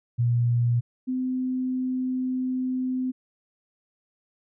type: tone pair in turn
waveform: sine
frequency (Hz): 119.6 / 256.1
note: A#2 / C4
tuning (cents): +45 / -37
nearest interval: octave + minor second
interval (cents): 1318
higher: second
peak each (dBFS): -19 / -24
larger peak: first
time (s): 0.18-0.81 / 1.07-3.12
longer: second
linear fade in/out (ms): 20
effects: none